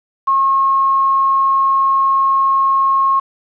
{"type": "tone with quantisation", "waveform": "sine", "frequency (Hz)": 1083, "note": "C#6", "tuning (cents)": -41, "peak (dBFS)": -10, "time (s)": [0.27, 3.2], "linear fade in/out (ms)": 10, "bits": 5, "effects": ["low-pass 2000 Hz 12 dB/octave"]}